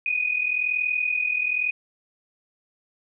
sine tone pair together, 2448 / 2489 Hz, D#7 / D#7, -29 / 0 cents, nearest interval unison, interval 29 cents, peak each -27 / -23 dBFS, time 0.06-1.71 s, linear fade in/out 2 ms, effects none

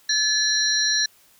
sine tone cluster, 1725 / 3972 / 4182 / 5680 Hz, A6 / B7 / C8 / F8, -35 / +9 / -2 / +28 cents, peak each -24 dBFS, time 0.09-1.06 s, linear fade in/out 5 ms, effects white hiss -56 dBFS RMS until 1.39 s

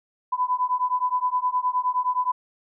sine beating tone pair, 996 / 1005.6 Hz, B5 / B5, +14 / +31 cents, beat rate 9.6 Hz, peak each -24 dBFS, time 0.32-2.32 s, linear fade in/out 10 ms, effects none

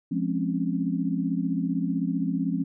sine chord, Db major seventh, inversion first, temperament equal with one note detuned, 174.61 / 208.6 / 261.6 / 277.2 Hz, F3 / Ab3 / C4 / Db4, 0 / +8 / 0 / 0 cents, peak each -28 / -31 / -29 / -30 dBFS, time 0.11-2.64 s, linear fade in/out 10 ms, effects none

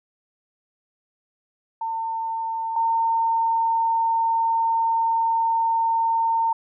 sine tone pair in turn, 903 / 910.3 Hz, A5 / A#5, +45 / -41 cents, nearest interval unison, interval 14 cents, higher second, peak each -24 / -18 dBFS, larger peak second, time 1.81-2.76 / 2.76-6.53 s, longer second, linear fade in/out 5 ms, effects none

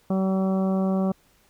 harmonic tone, 190.5 Hz, G3, 49 cents flat, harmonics 1 / 2 / 3 / 4 / 5 / 6 / 7, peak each -21 / -31 / -30 / -35 / -45 / -39 / -46 dBFS, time 0.1-1.12 s, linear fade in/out 5 ms, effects pink hiss -61 dBFS RMS until 1.49 s

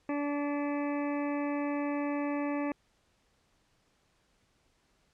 harmonic tone, 288.9 Hz, D4, 28 cents flat, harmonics 1 / 2 / 3 / 4 / 6 / 7 / 8 / 9, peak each -31 / -37 / -41 / -43 / -47 / -48 / -49 / -50 dBFS, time 0.09-2.72 s, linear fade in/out 2 ms, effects pink hiss -71 dBFS RMS until 5.13 s + low-pass 8000 Hz 12 dB/octave

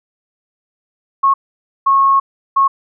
sine tone bursts at uneven times, 1093 Hz, C#6, 25 cents flat, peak -8 dBFS, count 3, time 1.23-1.34 / 1.86-2.2 / 2.56-2.68 s, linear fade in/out 10 ms, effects none

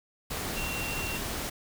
sine tone in noise, 2743 Hz, F7, 32 cents flat, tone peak -35 dBFS, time 0.56-1.18 s, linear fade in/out 10 ms, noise pink, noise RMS -34 dBFS, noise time 0.3-1.5 s, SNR -4 dB, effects none

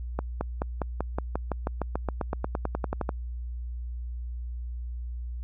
accelerating click train, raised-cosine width 1 ms, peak -14 dBFS, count 22, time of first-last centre 0.19-3.092 s, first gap 220 ms, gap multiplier 0.95, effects added 60 Hz sine -32 dBFS peak until 5.43 s

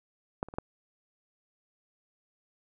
clicks, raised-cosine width 1 ms, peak -16 / -30 / -28 / -16 dBFS, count 4, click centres 0.429 / 0.486 / 0.539 / 0.585 s, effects none

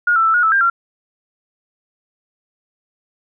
sine tone with pitch steps, 1432 / 1331 / 1322 / 1443 / 1313 / 1594 / 1374 Hz, F6 / E6 / E6 / F#6 / E6 / G6 / F6, +43 / +16 / +5 / -44 / -7 / +28 / -29 cents, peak -11 dBFS, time 0.07-0.7 s, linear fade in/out 5 ms, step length 90 ms, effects none

